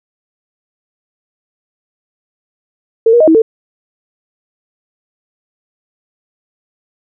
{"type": "tone with pitch steps", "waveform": "sine", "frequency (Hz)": [451.4, 476.4, 625, 321.9, 446.7], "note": ["A4", "A#4", "D#5", "E4", "A4"], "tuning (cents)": [44, 38, 8, -41, 26], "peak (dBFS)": -4, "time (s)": [3.06, 3.42], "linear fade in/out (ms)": 5, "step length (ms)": 72, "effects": []}